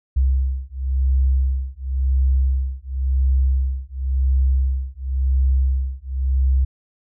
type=beating tone pair; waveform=sine; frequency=65.41 / 66.35 Hz; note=C2 / C2; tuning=0 / +25 cents; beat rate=0.94 Hz; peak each=-19 / -19 dBFS; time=0.16-6.65 s; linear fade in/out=10 ms; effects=none